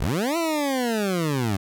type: linear two-way sweep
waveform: 20% pulse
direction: up then down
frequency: 35.52 to 341.2 to 92 Hz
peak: -17 dBFS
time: 0-1.57 s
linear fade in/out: 10 ms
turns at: 0.37 s
effects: none